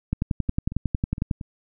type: two click trains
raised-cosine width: 5 ms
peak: -10 / -21 dBFS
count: 14 / 5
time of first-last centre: 0.13-1.312 / 0.49-1.412 s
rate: 11 / 4.34 Hz
effects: none